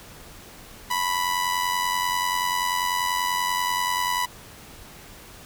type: tone with amplitude modulation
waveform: sawtooth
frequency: 987.8 Hz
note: B5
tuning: in tune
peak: -16 dBFS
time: 0.9-4.26 s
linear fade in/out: 10 ms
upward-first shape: sine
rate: 90.3 Hz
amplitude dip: 60%
effects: pink hiss -45 dBFS RMS until 5.45 s